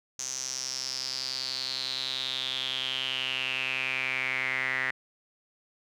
sawtooth tone with band-pass filter sweep, 130.6 Hz, C3, 3 cents flat, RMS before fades -32 dBFS, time 0.19-4.91 s, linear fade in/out 2 ms, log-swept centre 6300 to 1900 Hz, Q 7.6, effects none

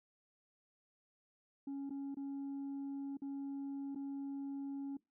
sine tone with dropouts, 277.2 Hz, C#4, in tune, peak -37 dBFS, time 1.67-4.97 s, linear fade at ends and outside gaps 5 ms, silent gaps 1.896-1.905 / 2.146-2.169 / 3.171-3.219 / 3.949-3.957 s, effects noise-tail reverb RT60 0.2 s tail -22 dB re dry + tanh soft clip ceiling -39 dBFS

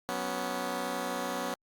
10% pulse chord, F# suspended fourth, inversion none, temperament just, 185 / 246.7 / 277.5 Hz, F#3 / B3 / C#4, 0 / -2 / +2 cents, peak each -31 / -27 / -30 dBFS, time 0.09-1.54 s, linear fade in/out 0 ms, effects Opus 48 kbps

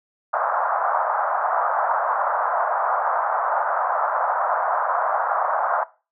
pink band-pass noise, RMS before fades -22 dBFS, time 0.33-5.84 s, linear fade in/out 10 ms, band 630 to 1400 Hz, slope 48 dB/octave, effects noise-tail reverb RT60 0.3 s tail -18 dB re dry

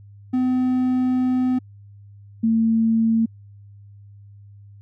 triangle / sine tone pair in turn, 254.1 / 225.2 Hz, B3 / A3, +49 / +40 cents, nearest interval major second, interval 209 cents, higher first, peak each -15 dBFS, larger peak neither, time 0.33-1.59 / 2.43-3.26 s, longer first, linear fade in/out 10 ms, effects added 101 Hz sine -42 dBFS peak until 4.81 s

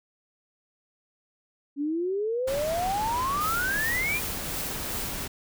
sine exponential sweep, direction up, 277.2 to 2482 Hz, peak -25 dBFS, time 1.76-4.21 s, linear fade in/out 50 ms
pink noise, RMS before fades -35 dBFS, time 2.47-5.28 s, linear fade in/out 10 ms
blue noise with tremolo, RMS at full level -33 dBFS, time 3.4-5.26 s, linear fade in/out 20 ms, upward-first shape triangle, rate 2.7 Hz, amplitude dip 50%
effects none

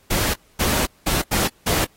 pink noise bursts at uneven times, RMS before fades -21 dBFS, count 5, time 0.1-0.34 / 0.59-0.86 / 1.06-1.22 / 1.31-1.48 / 1.66-1.85 s, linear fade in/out 10 ms, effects pink hiss -57 dBFS RMS until 1.96 s + AAC 48 kbps

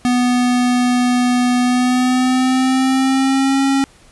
square tone with pitch glide, 246.9 to 272.4 Hz, B3 to C#4, 0 to -30 cents, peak -13 dBFS, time 0.05-3.84 s, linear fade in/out 0 ms, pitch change +170 cents, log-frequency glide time 1.61-3.62 s, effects pink hiss -48 dBFS RMS until 4.11 s + resampled to 24000 Hz

